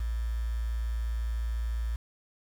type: tone with quantisation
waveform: sine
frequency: 57.1 Hz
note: A#1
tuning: 35 cents flat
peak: -28 dBFS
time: 0-1.96 s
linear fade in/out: 5 ms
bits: 8
effects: none